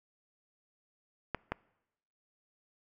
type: clicks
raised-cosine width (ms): 0.5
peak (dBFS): -17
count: 2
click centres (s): 1.347 / 1.52
effects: noise-tail reverb RT60 0.9 s tail -24 dB re dry